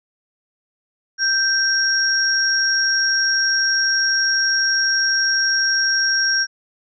sine tone pair together, 1568 / 5588 Hz, G6 / F8, 0 / 0 cents, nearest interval octave + minor seventh, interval 2200 cents, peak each -18 dBFS, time 1.18-6.47 s, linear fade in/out 50 ms, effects none

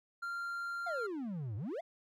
triangle tone, 1388 Hz, F6, 11 cents flat, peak -35 dBFS, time 0.22-1.07 s, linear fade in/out 10 ms
triangle exponential two-way sweep, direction down then up, 740 to 96.3 to 740 Hz, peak -35 dBFS, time 0.86-1.81 s, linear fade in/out 10 ms, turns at 1.56 s
effects none

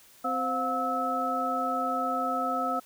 harmonic tone with a mistuned harmonic, 260 Hz, C4, 11 cents flat, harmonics 1 / 2 / 3 / 5, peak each -34 / -35 / -31 / -29 dBFS, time 0.24-2.8 s, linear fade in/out 10 ms, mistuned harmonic 3, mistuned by -150 cents, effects white hiss -56 dBFS RMS until 2.85 s

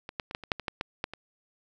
clicks, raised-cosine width 0.3 ms, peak -22 / -15 / -23 / -15 / -26 / -9 / -21 / -14 / -14 / -13 / -23 dBFS, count 11, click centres 0.091 / 0.198 / 0.311 / 0.349 / 0.437 / 0.518 / 0.597 / 0.682 / 0.811 / 1.041 / 1.136 s, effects none

